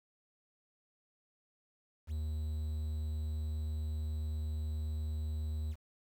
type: tone with quantisation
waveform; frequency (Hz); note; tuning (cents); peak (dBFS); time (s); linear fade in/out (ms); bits
triangle; 77.3; D#2; -11; -32; 2.07-5.76; 50; 10
effects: none